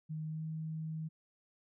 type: tone with pitch glide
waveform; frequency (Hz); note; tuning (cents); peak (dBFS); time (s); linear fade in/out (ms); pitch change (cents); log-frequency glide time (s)
sine; 156.1 to 158.37; D#3 to D#3; +6 to +31; -37; 0.09-1.09; 20; +25; 0.27-0.43
effects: none